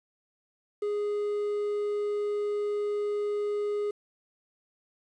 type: tone with quantisation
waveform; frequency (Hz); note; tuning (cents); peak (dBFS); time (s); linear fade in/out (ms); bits
triangle; 414.2; G#4; -5; -25; 0.82-3.91; 5; 9
effects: resampled to 24000 Hz